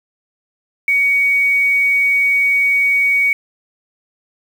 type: tone with quantisation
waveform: sine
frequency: 2245 Hz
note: C#7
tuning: 21 cents sharp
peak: -11 dBFS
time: 0.88-3.33 s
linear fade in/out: 2 ms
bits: 6
effects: none